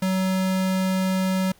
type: tone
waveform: square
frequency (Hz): 188.1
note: F#3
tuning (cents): +29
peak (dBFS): -21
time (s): 0.02-1.52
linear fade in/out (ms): 5
effects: pink hiss -56 dBFS RMS until 1.59 s